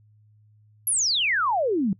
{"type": "exponential sweep", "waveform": "sine", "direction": "down", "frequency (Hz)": [11610, 177.7], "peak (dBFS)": -20, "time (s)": [0.87, 1.93], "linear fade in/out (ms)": 2, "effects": ["noise-tail reverb RT60 0.1 s tail -23 dB re dry", "added 106 Hz sine -54 dBFS peak until 1.99 s"]}